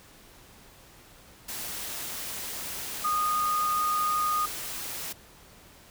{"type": "tone in noise", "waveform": "sine", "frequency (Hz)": 1232, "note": "D#6", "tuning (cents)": -17, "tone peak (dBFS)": -24, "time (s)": [3.04, 4.46], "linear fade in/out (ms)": 10, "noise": "white", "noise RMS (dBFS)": -36, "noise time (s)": [1.48, 5.13], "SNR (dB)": 9, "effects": ["pink hiss -53 dBFS RMS until 5.9 s"]}